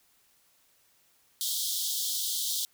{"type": "high-pass noise", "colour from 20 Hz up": "pink", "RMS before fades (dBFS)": -31, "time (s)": [1.41, 2.65], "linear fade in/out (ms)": 0, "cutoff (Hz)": 3200, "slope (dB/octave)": 96, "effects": ["white hiss -66 dBFS RMS until 2.73 s"]}